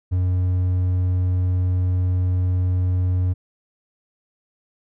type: tone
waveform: triangle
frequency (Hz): 91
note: F#2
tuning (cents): -28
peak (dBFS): -15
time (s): 0.11-3.34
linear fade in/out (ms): 20
effects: none